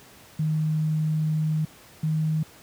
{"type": "tone pair in turn", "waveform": "sine", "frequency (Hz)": [155.56, 156.55], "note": ["D#3", "D#3"], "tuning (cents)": [0, 11], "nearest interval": "unison", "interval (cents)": 11, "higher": "second", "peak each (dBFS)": -21, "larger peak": "neither", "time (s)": [[0.39, 1.65], [2.03, 2.43]], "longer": "first", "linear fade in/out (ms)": 5, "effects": ["pink hiss -50 dBFS RMS until 2.62 s", "high-pass 80 Hz 12 dB/octave"]}